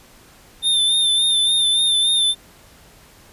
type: tone with vibrato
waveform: square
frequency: 3591 Hz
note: A7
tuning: 35 cents sharp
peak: -15 dBFS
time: 0.62-2.35 s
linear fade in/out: 50 ms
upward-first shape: sine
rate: 3.5 Hz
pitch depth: 38 cents each way
effects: pink hiss -48 dBFS RMS until 3.32 s + resampled to 32000 Hz